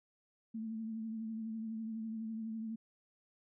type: tone with vibrato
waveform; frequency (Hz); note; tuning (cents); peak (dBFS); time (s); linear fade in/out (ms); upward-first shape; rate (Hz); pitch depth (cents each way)
sine; 222.3; A3; +18; -38; 0.54-2.76; 10; triangle; 12; 42
effects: none